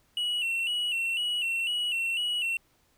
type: tone with vibrato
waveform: triangle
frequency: 2815 Hz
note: F7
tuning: 13 cents sharp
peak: -25 dBFS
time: 0.17-2.57 s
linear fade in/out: 2 ms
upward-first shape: square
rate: 2 Hz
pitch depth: 64 cents each way
effects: pink hiss -67 dBFS RMS until 2.97 s

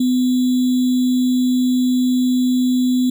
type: tone with sample-and-hold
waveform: sine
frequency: 252.1 Hz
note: B3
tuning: 36 cents sharp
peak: -13 dBFS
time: 0-3.1 s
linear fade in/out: 5 ms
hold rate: 3675 Hz
effects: none

